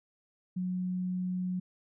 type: tone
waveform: sine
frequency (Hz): 182.5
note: F#3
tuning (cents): -24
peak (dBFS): -30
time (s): 0.56-1.6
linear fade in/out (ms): 10
effects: none